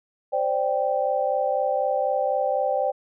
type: chord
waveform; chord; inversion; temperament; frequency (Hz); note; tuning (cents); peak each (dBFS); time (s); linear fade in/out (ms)
sine; C suspended second; none; equal; 523.3 / 587.3 / 784; C5 / D5 / G5; 0 / 0 / 0; -25; 0.32-2.92; 20
effects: none